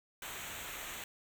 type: noise with comb filter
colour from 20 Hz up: pink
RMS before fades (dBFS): -44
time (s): 0.22-1.04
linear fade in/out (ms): 2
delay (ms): 0.2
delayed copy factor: -0.75
effects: none